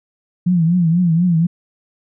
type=tone with vibrato; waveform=sine; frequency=171.1 Hz; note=F3; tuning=35 cents flat; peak=-11 dBFS; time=0.46-1.47 s; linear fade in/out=10 ms; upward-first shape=triangle; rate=4.1 Hz; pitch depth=130 cents each way; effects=none